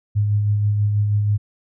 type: tone with tremolo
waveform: sine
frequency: 103.83 Hz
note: G#2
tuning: in tune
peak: -14 dBFS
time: 0.15-1.38 s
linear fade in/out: 20 ms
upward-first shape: sine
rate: 6.2 Hz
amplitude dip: 30%
effects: none